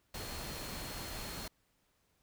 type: tone in noise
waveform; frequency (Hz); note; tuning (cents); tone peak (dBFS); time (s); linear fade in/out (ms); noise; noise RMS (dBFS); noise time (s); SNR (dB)
sine; 4265; C8; +32; -51; 0.14-1.48; 5; pink; -43; 0.14-1.48; -11
effects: pink hiss -75 dBFS RMS until 2.22 s